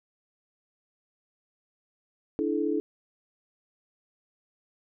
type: chord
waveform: sine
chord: D suspended second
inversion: none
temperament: equal with one note detuned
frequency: 293.7 / 329.6 / 430.9 Hz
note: D4 / E4 / A4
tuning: 0 / 0 / -36 cents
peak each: -29 dBFS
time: 2.39-2.8 s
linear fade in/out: 0 ms
effects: none